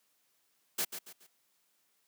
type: noise with echo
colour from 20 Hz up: white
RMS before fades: -32 dBFS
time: 0.78-0.85 s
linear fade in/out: 10 ms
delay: 140 ms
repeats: 3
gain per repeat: -9 dB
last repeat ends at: 1.27 s
effects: white hiss -74 dBFS RMS until 2.07 s + high-pass 150 Hz 12 dB/octave